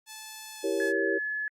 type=tone with pitch glide; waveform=5% pulse; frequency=870 to 862.5 Hz; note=A5 to A5; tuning=-20 to -35 cents; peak=-29 dBFS; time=0.06-0.93 s; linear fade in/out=50 ms; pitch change=-15 cents; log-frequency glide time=0.53-0.62 s
type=chord; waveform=sine; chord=E diminished seventh; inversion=none; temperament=equal; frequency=329.6 / 392 / 466.2 / 554.4 Hz; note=E4 / G4 / Bb4 / Db5; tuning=0 / 0 / 0 / 0 cents; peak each=-32 / -29 / -32 / -33 dBFS; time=0.63-1.19 s; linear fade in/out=20 ms
type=tone; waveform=sine; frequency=1711 Hz; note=A6; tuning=49 cents flat; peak=-29 dBFS; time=0.8-1.48 s; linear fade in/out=2 ms
effects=Opus 48 kbps